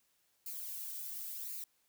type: noise with flanger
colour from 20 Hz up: violet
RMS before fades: -43 dBFS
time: 0.46-1.64 s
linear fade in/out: 2 ms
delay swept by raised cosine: 0.43 to 2.03 ms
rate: 0.93 Hz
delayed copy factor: +0.55
effects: white hiss -75 dBFS RMS until 1.88 s